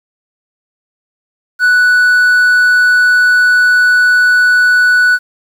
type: tone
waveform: triangle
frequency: 1481 Hz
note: F#6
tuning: 1 cent sharp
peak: -4 dBFS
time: 1.59-5.19 s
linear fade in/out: 50 ms
effects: 7-bit